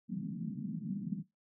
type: band-pass noise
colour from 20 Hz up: pink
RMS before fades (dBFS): -39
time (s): 0.08-1.24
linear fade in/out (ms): 50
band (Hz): 160 to 240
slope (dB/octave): 48
effects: noise-tail reverb RT60 0.2 s tail -19 dB re dry